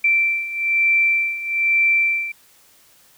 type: beating tone pair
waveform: sine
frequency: 2343 / 2344.1 Hz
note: D7 / D7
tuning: -5 / -4 cents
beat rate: 1.1 Hz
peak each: -21 / -17 dBFS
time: 0.04-2.32 s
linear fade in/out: 5 ms
effects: white hiss -53 dBFS RMS until 3.17 s